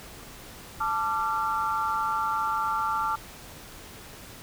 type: chord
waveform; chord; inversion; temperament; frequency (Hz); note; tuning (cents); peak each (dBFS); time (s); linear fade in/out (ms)
sine; D minor; second; equal with one note detuned; 880 / 1174.7 / 1370.5; A5 / D6 / F6; 0 / 0 / -33; -29; 0.8-3.16; 10
effects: pink hiss -45 dBFS RMS until 4.42 s